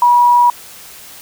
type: tone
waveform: sine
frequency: 967 Hz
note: B5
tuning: 37 cents flat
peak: -6 dBFS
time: 0.02-0.5 s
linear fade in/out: 2 ms
effects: white hiss -36 dBFS RMS until 1.21 s